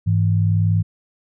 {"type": "tone pair together", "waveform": "sine", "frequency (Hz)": [101.9, 162.48], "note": ["G#2", "E3"], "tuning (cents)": [-32, -25], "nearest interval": "minor sixth", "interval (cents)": 807, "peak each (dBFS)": [-15, -20], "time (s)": [0.06, 0.83], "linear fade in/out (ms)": 20, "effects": []}